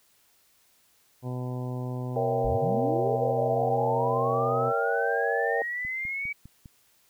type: harmonic tone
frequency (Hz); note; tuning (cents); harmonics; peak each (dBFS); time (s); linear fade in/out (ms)
125.7; B2; +31; 1 / 2 / 3 / 4 / 5 / 6 / 7 / 8; -31 / -37 / -41 / -43 / -45 / -47 / -48 / -49; 1.22-4.73; 50
type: chord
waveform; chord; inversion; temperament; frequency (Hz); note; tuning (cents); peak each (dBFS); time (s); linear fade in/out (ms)
sine; A# diminished seventh; none; equal with one note detuned; 466.2 / 560.2 / 659.3 / 784; A#4 / C#5 / E5 / G5; 0 / +18 / 0 / 0; -28 / -31 / -32 / -30; 2.16-5.62; 2
type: linear sweep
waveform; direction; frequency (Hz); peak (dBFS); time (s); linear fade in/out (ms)
sine; up; 34.6 to 2285; -29; 2.44-6.33; 10
type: click train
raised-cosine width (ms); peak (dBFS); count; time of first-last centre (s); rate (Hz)
5; -33; 5; 5.85-6.658; 4.95
effects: white hiss -64 dBFS RMS until 7.09 s